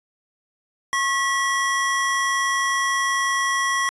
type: tone pair together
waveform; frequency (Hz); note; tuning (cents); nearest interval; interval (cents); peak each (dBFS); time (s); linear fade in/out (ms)
square; 1088.2 / 1939; C#6 / B6; -32 / -32; minor seventh; 1000; -23; 0.93-3.89; 0
effects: resampled to 22050 Hz